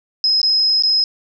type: tone with dropouts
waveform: sine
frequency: 5110 Hz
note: D#8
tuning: 45 cents sharp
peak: -12 dBFS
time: 0.24-1.04 s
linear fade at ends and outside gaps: 1 ms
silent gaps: 0.416-0.43 / 0.824-0.835 s
effects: none